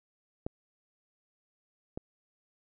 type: clicks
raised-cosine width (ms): 2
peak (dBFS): -20 / -23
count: 2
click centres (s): 0.465 / 1.975
effects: none